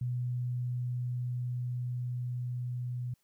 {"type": "tone with level ramp", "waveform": "sine", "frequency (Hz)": 123.47, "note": "B2", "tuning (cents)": 0, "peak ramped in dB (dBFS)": [-30, -33], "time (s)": [0.01, 3.14], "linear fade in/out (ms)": 5, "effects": ["white hiss -75 dBFS RMS until 3.23 s"]}